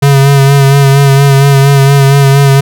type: tone with vibrato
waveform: square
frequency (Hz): 138.59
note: C#3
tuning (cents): 0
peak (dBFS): -3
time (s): 0.02-2.61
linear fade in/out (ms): 10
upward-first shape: sine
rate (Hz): 4.3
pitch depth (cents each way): 31
effects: none